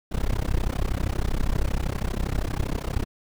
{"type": "noise with amplitude modulation", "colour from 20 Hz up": "brown", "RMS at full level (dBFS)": -21, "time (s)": [0.11, 3.05], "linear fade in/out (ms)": 20, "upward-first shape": "sine", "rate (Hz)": 32.6, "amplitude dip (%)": 100, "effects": []}